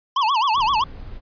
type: tone with vibrato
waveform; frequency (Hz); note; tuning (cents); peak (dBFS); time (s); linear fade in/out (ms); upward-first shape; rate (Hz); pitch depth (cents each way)
square; 987.8; B5; 0; -17; 0.16-0.84; 5; sine; 7.7; 250
type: noise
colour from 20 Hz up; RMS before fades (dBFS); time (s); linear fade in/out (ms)
brown; -36; 0.53-1.21; 50
effects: resampled to 11025 Hz